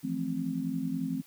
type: chord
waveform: sine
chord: F major seventh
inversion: third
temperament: just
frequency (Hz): 163.7 / 174.61 / 218.3 / 261.9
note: E3 / F3 / A3 / C4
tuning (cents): -12 / 0 / -13 / +2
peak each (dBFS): -38 / -36 / -37 / -32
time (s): 0.03-1.22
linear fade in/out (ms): 20
effects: white hiss -58 dBFS RMS until 1.26 s